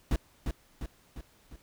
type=noise with echo; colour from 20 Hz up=brown; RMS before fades=-26 dBFS; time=0.11-0.16 s; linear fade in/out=2 ms; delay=350 ms; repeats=4; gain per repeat=-5 dB; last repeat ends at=1.56 s; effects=pink hiss -63 dBFS RMS until 1.62 s